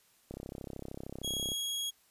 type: click train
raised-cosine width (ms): 2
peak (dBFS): -28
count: 41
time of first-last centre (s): 0.31-1.518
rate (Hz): 33.1
type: tone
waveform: sawtooth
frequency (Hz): 3311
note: G#7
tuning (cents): -6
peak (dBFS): -30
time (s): 1.23-1.91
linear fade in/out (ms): 20
effects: white hiss -67 dBFS RMS until 2.1 s + resampled to 32000 Hz